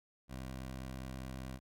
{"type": "tone with vibrato", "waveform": "15% pulse", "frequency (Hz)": 65, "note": "C2", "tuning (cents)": -11, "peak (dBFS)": -36, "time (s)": [0.28, 1.6], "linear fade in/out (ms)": 50, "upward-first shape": "sine", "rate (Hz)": 9.4, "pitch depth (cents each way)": 16, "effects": []}